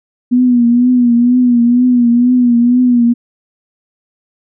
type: tone with vibrato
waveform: sine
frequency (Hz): 243.4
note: B3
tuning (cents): -25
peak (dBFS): -6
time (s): 0.31-3.14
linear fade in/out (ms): 20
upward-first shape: triangle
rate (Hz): 2.1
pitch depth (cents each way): 67
effects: none